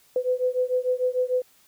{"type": "beating tone pair", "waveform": "sine", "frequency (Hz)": [501, 507.7], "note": ["B4", "B4"], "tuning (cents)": [25, 48], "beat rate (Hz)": 6.7, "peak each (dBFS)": [-24, -25], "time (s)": [0.16, 1.42], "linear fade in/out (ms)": 2, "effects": ["white hiss -59 dBFS RMS until 1.67 s"]}